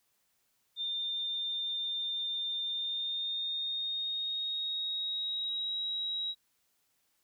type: tone with pitch glide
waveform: sine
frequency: 3606 to 3843 Hz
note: A7 to B7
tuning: +42 to -48 cents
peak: -32 dBFS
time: 0.76-6.35 s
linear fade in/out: 50 ms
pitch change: +110 cents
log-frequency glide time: 2.67-5.76 s
effects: white hiss -75 dBFS RMS until 7.23 s